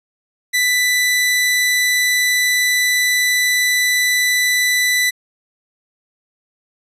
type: tone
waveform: sawtooth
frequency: 1987 Hz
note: B6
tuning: 10 cents sharp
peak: -10 dBFS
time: 0.53-5.11 s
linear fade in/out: 20 ms
effects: resampled to 32000 Hz